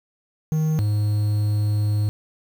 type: tone pair in turn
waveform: triangle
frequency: 156.4 / 104.72 Hz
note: D#3 / G#2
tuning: +9 / +15 cents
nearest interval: perfect fifth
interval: 694 cents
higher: first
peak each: -16 dBFS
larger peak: neither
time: 0.52-0.79 / 0.79-2.09 s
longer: second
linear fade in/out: 0 ms
effects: 7-bit